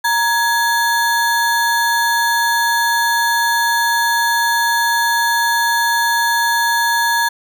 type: ring-modulated tone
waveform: square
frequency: 1304 Hz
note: E6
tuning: 19 cents flat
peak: -11 dBFS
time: 0.04-7.29 s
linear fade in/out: 10 ms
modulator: 370 Hz
effects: none